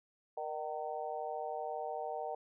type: harmonic tone with a mistuned harmonic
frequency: 153 Hz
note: D#3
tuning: 29 cents flat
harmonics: 3 / 4 / 5 / 6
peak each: -43 / -42 / -40 / -47 dBFS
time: 0.37-2.35 s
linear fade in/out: 5 ms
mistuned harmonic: 3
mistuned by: +40 cents
effects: none